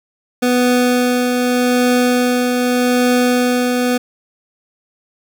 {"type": "tone with tremolo", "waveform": "25% pulse", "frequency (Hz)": 247.7, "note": "B3", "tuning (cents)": 5, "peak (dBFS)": -7, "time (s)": [0.42, 3.98], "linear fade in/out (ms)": 10, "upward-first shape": "triangle", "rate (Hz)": 0.83, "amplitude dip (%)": 35, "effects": []}